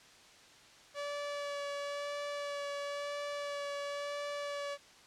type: tone with vibrato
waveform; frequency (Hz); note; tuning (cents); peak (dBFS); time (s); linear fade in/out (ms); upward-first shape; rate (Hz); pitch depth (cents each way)
sawtooth; 574; D5; -40; -33; 0.94-4.78; 50; sine; 0.98; 13
effects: white hiss -58 dBFS RMS until 5.06 s + low-pass 6000 Hz 12 dB/octave